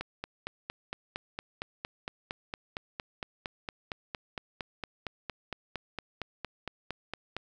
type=click train; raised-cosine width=0.3 ms; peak=-19 dBFS; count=33; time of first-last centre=0.01-7.366 s; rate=4.35 Hz; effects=none